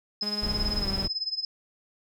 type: tone with tremolo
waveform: sine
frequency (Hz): 5100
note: D#8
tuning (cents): +42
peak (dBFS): -25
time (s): 0.21-1.45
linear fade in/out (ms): 2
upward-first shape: sine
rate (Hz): 18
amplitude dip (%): 85
type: tone with pitch glide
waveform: sawtooth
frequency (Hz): 207.7 to 193.79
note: G#3 to G3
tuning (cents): 0 to -20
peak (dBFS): -30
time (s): 0.22-1.06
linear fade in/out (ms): 10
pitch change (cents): -120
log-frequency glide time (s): 0.78-0.88
type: noise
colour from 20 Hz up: brown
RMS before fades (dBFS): -31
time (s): 0.42-1.08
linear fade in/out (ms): 10
effects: none